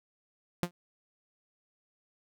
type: tone with exponential decay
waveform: sawtooth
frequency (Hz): 175.5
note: F3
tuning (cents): +9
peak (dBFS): -20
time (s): 0.63-0.71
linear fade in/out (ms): 0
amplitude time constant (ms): 16
effects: none